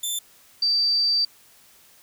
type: tone pair in turn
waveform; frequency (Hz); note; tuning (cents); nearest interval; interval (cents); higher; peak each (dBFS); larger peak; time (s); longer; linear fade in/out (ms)
15% pulse / sine; 3540 / 4654; A7 / D8; +10 / -17; perfect fourth; 473; second; -18; neither; 0.03-0.19 / 0.62-1.25; second; 5
effects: white hiss -54 dBFS RMS until 2.02 s